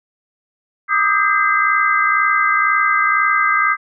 sine tone cluster, 1201 / 1263 / 1591 / 2049 Hz, D6 / D#6 / G6 / C7, +38 / +26 / +25 / -37 cents, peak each -18 dBFS, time 0.88-3.77 s, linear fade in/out 50 ms, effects none

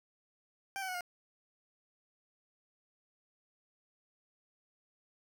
20% pulse tone with pitch steps, 784 / 759 / 734.9 / 711.5 Hz, G5 / F#5 / F#5 / F5, 0 / +44 / -12 / +32 cents, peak -32 dBFS, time 0.76-1.008 s, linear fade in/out 0 ms, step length 62 ms, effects none

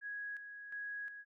sine tone with tremolo, 1661.2 Hz, G#6, in tune, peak -40 dBFS, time 0.01-1.25 s, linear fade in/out 50 ms, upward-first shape square, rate 1.4 Hz, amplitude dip 55%, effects none

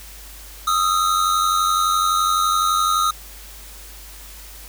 square tone pair together, 1247.2 / 1339 Hz, D#6 / E6, +4 / +27 cents, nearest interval minor second, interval 123 cents, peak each -18 / -23 dBFS, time 0.67-3.11 s, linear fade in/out 5 ms, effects added 50 Hz sine -40 dBFS peak until 4.68 s + white hiss -41 dBFS RMS until 4.68 s

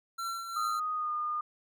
square tone with tremolo, 1355 Hz, E6, 47 cents sharp, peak -33 dBFS, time 0.18-0.8 s, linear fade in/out 10 ms, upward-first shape triangle, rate 2.7 Hz, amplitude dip 55%
sine tone with pitch glide, 1244.5 to 1217.5 Hz, D#6 to D#6, 0 to -38 cents, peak -30 dBFS, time 0.56-1.41 s, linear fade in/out 5 ms, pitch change -38 cents, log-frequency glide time 0.94-1.12 s
effects none

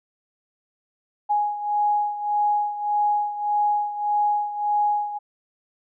sine beating tone pair, 830.6 / 832.3 Hz, G#5 / G#5, 0 / +4 cents, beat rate 1.7 Hz, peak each -21 / -26 dBFS, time 1.29-5.19 s, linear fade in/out 20 ms, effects none

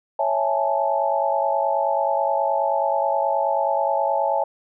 sine chord, A major seventh, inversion first, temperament equal, 554.4 / 659.3 / 830.6 / 880 Hz, C#5 / E5 / G#5 / A5, 0 / 0 / 0 / 0 cents, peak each -24 dBFS, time 0.19-4.44 s, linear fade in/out 5 ms, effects none

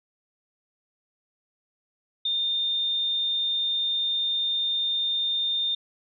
sine tone, 3625 Hz, A#7, 49 cents flat, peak -23 dBFS, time 2.25-5.75 s, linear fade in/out 5 ms, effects none

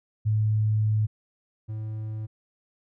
sine / triangle tone pair in turn, 107.6 / 108.72 Hz, A2 / A2, -38 / -20 cents, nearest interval unison, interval 18 cents, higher second, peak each -20 / -28 dBFS, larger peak first, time 0.25-1.07 / 1.68-2.27 s, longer first, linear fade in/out 20 ms, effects none

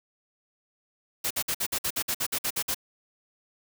white noise bursts, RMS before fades -28 dBFS, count 13, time 1.24-2.746 s, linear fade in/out 10 ms, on 66 ms, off 54 ms, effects none

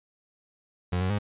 30% pulse tone with pitch steps, 89.8 / 93 / 102.9 Hz, F2 / F#2 / G#2, +49 / +9 / -16 cents, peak -22 dBFS, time 0.92-1.187 s, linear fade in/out 10 ms, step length 89 ms, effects resampled to 8000 Hz

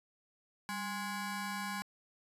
20% pulse ring-modulated tone, 622.3 Hz, D#5, in tune, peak -29 dBFS, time 0.69-1.82 s, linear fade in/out 0 ms, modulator 425 Hz, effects resampled to 32000 Hz

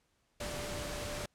sine tone in noise, 589 Hz, D5, 5 cents sharp, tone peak -43 dBFS, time 0.4-1.26 s, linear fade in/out 5 ms, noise pink, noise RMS -40 dBFS, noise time 0.4-1.26 s, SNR -6 dB, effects pink hiss -75 dBFS RMS until 1.34 s + low-pass 10000 Hz 12 dB/octave

